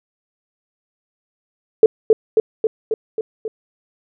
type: tone with echo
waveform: sine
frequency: 440 Hz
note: A4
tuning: in tune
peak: -3 dBFS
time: 1.83-1.86 s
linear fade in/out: 2 ms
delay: 270 ms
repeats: 6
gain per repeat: -3 dB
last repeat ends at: 3.48 s
effects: none